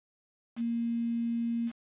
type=tone with quantisation; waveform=sine; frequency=233.1 Hz; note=A#3; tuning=in tune; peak=-28 dBFS; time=0.56-1.72 s; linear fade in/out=50 ms; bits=8; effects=resampled to 8000 Hz